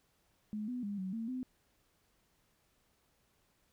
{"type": "tone with pitch steps", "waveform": "sine", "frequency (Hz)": [212, 248.3, 203.1, 187.8, 226.5, 255.5], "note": ["G#3", "B3", "G#3", "F#3", "A#3", "C4"], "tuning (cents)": [36, 9, -38, 26, -50, -41], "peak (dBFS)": -36, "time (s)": [0.53, 1.43], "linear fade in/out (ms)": 0, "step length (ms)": 150, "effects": ["pink hiss -74 dBFS RMS until 3.72 s"]}